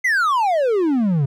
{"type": "exponential sweep", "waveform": "triangle", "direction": "down", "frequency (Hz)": [2097, 130.81], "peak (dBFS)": -13, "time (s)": [0.04, 1.26], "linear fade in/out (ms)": 10, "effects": []}